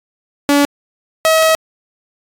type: tone pair in turn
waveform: sawtooth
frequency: 286 / 640.2 Hz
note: D4 / D#5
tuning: -46 / +49 cents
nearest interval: octave + major second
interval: 1395 cents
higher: second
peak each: -5 dBFS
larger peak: neither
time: 0.49-0.65 / 1.25-1.55 s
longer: second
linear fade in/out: 0 ms
effects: AAC 48 kbps